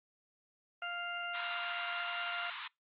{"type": "harmonic tone", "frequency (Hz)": 698.5, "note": "F5", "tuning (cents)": 0, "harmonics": [1, 2, 3, 4], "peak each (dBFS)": [-44, -40, -47, -43], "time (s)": [0.82, 2.5], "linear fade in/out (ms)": 2}
{"type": "band-pass noise", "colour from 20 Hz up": "pink", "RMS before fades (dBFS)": -44, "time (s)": [1.34, 2.68], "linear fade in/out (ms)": 10, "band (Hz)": [920, 3900], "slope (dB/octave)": 96}
{"effects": ["noise-tail reverb RT60 0.2 s tail -25 dB re dry", "Opus 24 kbps"]}